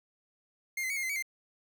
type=tone with pitch steps; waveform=45% pulse; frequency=2123 / 2053 / 2235 / 2137 / 2061 / 2264 / 2094 Hz; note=C7 / C7 / C#7 / C7 / C7 / C#7 / C7; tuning=+25 / -33 / +14 / +36 / -27 / +36 / +1 cents; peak=-31 dBFS; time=0.77-1.225 s; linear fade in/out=5 ms; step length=65 ms; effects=none